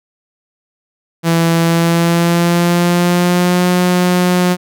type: tone with pitch glide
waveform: sawtooth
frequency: 166.6 to 179.59 Hz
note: E3 to F3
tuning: +19 to +49 cents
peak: -6 dBFS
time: 1.23-4.57 s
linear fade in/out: 50 ms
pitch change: +130 cents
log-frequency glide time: 1.62-3.67 s
effects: none